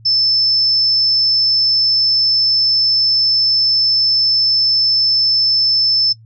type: tone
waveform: sine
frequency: 5274 Hz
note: E8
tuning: in tune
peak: -11 dBFS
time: 0.05-6.13 s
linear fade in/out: 10 ms
effects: noise-tail reverb RT60 0.1 s tail -20 dB re dry + added 112 Hz sine -40 dBFS peak until 6.25 s